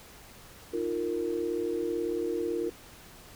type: chord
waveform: sine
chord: Eb suspended second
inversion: none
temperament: equal with one note detuned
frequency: 311.1 / 349.2 / 461.9 Hz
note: Eb4 / F4 / Bb4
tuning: 0 / 0 / -16 cents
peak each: -36 / -31 / -32 dBFS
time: 0.73-2.7 s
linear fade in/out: 10 ms
effects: pink hiss -51 dBFS RMS until 3.35 s